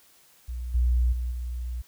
sine tone with level steps, 60.8 Hz, B1, 26 cents flat, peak -30 / -19 / -26 / -29 dBFS, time 0.48-1.82 s, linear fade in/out 10 ms, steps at 0.74 / 1.12 / 1.31 s, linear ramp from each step 10 ms, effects white hiss -58 dBFS RMS until 1.87 s

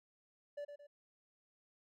triangle tone with echo, 580 Hz, D5, 22 cents flat, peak -39 dBFS, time 0.57-0.65 s, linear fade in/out 10 ms, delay 110 ms, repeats 2, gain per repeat -7 dB, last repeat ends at 0.87 s, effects none

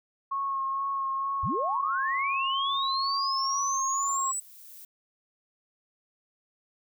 sine tone with vibrato, 1089 Hz, C#6, 31 cents flat, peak -27 dBFS, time 0.31-4.32 s, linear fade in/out 10 ms, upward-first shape sine, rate 2.2 Hz, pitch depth 19 cents each way
sine linear sweep, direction up, 58.1 to 8010 Hz, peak -29 dBFS, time 1.43-4.4 s, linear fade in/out 5 ms
violet noise with exponential growth, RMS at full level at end -46 dBFS, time 1.9-4.85 s, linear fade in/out 5 ms, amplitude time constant 640 ms
effects none

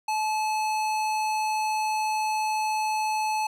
sine tone with hard clipping, 863 Hz, A5, 34 cents flat, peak -26 dBFS, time 0.08-3.47 s, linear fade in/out 5 ms, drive 18 dB, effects none

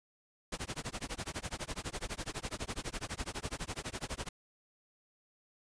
pink noise with tremolo, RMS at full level -37 dBFS, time 0.52-4.29 s, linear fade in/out 5 ms, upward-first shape sine, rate 12 Hz, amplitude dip 100%, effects resampled to 22050 Hz

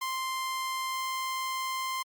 sawtooth tone, 1046.5 Hz, C6, in tune, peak -27 dBFS, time 0.01-2.03 s, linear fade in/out 10 ms, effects Opus 48 kbps

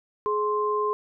sine tone pair together, 421.2 / 1050.1 Hz, G#4 / C6, +24 / +6 cents, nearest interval octave + major third, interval 1582 cents, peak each -25 dBFS, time 0.26-0.93 s, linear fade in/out 0 ms, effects none

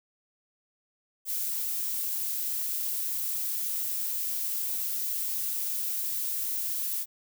violet noise, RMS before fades -31 dBFS, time 1.25-7.06 s, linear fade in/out 50 ms, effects none

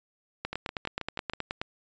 two click trains, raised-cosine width 0.3 ms, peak -15 / -18 dBFS, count 12 / 6, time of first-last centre 0.45-1.615 / 0.53-1.335 s, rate 9.44 / 6.21 Hz, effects resampled to 16000 Hz

